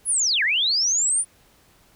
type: linear two-way sweep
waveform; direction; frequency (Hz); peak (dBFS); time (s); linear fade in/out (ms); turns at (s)
sine; down then up; 10880 to 1600 to 9520; -18; 0.05-1.25; 50; 0.43
effects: pink hiss -57 dBFS RMS until 1.95 s